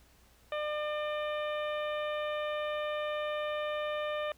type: harmonic tone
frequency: 600 Hz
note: D5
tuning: 37 cents sharp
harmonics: 1 / 2 / 3 / 4 / 5 / 6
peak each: -33 / -39 / -43 / -45 / -47 / -49 dBFS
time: 0.52-4.32 s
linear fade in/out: 2 ms
effects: added 60 Hz sine -64 dBFS peak until 4.37 s + pink hiss -64 dBFS RMS until 4.37 s